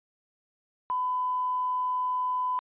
triangle tone with tanh clipping, 1004 Hz, B5, 28 cents sharp, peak -25 dBFS, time 0.9-2.59 s, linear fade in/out 0 ms, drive 2 dB, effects resampled to 8000 Hz

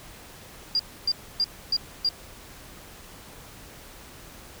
sine tone bursts, 4802 Hz, D8, 38 cents sharp, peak -20 dBFS, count 5, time 0.75-2.09 s, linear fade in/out 2 ms, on 44 ms, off 280 ms, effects pink hiss -46 dBFS RMS until 4.6 s

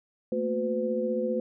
sine tone cluster, 222.7 / 237.8 / 363.4 / 506 Hz, A3 / A#3 / F#4 / B4, +21 / +35 / -31 / +42 cents, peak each -31 / -37 / -33 / -28 dBFS, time 0.32-1.4 s, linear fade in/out 2 ms, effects none

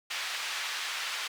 white band-pass noise, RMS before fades -35 dBFS, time 0.1-1.28 s, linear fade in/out 10 ms, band 1200 to 3600 Hz, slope 12 dB/octave, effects none

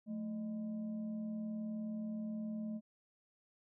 sine tone with frequency modulation, 218.1 Hz, A3, 15 cents flat, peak -38 dBFS, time 0.06-2.81 s, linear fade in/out 50 ms, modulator 397 Hz, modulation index 0.36, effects none

